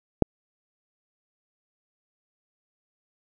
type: click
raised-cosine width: 2 ms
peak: -3 dBFS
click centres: 0.223 s
effects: none